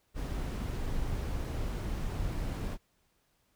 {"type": "noise", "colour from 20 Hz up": "brown", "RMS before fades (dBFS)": -34, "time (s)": [0.14, 2.78], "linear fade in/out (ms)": 50, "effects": ["pink hiss -73 dBFS RMS until 3.55 s"]}